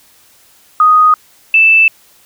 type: tone pair in turn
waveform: sine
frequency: 1245 / 2643 Hz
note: D#6 / E7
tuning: +1 / +4 cents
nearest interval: octave + minor second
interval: 1303 cents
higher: second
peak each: -4 dBFS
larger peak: neither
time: 0.8-1.14 / 1.54-1.88 s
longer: neither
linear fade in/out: 2 ms
effects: white hiss -47 dBFS RMS until 2.25 s